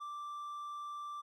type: tone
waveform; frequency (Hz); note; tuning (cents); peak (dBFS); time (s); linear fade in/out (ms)
triangle; 1174.7; D6; 0; -39; 0-1.22; 20
effects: none